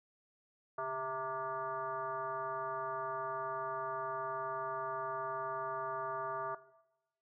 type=tone with frequency modulation; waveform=sine; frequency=916 Hz; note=A#5; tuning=31 cents flat; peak=-35 dBFS; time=0.78-6.55 s; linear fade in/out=5 ms; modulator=259 Hz; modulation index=1.7; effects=noise-tail reverb RT60 0.9 s tail -17 dB re dry